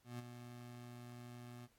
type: tone with ADSR envelope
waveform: 25% pulse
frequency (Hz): 121.3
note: B2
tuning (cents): -31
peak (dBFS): -39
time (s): 0.04-1.68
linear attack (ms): 150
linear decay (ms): 21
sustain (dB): -8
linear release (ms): 39
effects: pink hiss -75 dBFS RMS until 1.78 s + AAC 64 kbps